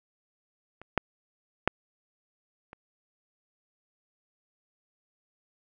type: clicks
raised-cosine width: 0.5 ms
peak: -30 / -8 / -6 / -29 dBFS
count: 4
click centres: 0.816 / 0.977 / 1.676 / 2.731 s
effects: none